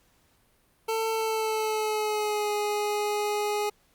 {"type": "tone with pitch glide", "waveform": "25% pulse", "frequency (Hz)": [446.4, 416.5], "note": ["A4", "G#4"], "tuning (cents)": [25, 5], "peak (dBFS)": -22, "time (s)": [0.88, 3.7], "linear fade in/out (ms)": 10, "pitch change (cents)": -120, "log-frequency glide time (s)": [1.11, 2.53], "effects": ["pink hiss -65 dBFS RMS until 3.94 s", "Opus 48 kbps"]}